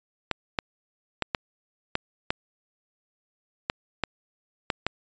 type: clicks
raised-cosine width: 0.3 ms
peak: -8 dBFS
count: 10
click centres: 0.313 / 0.588 / 1.223 / 1.348 / 1.954 / 2.305 / 3.699 / 4.037 / 4.702 / 4.866 s
effects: resampled to 16000 Hz